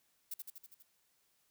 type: noise with echo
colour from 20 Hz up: violet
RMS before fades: -41 dBFS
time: 0.31-0.34 s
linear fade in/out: 5 ms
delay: 81 ms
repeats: 6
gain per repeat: -3 dB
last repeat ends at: 0.826 s
effects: white hiss -75 dBFS RMS until 1.5 s